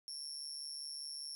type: tone with amplitude modulation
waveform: 35% pulse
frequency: 5450 Hz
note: F8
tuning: 43 cents flat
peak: -37 dBFS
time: 0.08-1.35 s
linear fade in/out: 0 ms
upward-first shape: sine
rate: 145 Hz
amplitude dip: 75%
effects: none